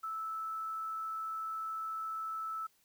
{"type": "tone with quantisation", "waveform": "sine", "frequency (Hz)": 1313, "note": "E6", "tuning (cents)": -7, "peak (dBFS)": -36, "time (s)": [0.03, 2.67], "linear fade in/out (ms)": 10, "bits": 10, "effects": ["white hiss -71 dBFS RMS until 2.84 s"]}